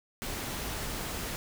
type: noise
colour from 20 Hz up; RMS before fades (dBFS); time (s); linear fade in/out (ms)
pink; -36; 0.22-1.36; 0
effects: none